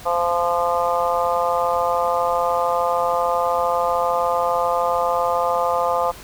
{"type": "harmonic tone", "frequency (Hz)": 173, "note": "F3", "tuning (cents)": -16, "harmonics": [3, 4, 5, 6, 7], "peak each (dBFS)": [-22, -23, -24, -25, -25], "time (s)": [0.05, 6.12], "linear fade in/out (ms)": 20, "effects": ["pink hiss -40 dBFS RMS until 6.23 s"]}